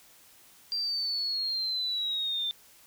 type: linear sweep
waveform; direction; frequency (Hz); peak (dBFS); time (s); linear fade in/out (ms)
sine; down; 4733 to 3557; -28; 0.72-2.51; 0
effects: white hiss -57 dBFS RMS until 2.86 s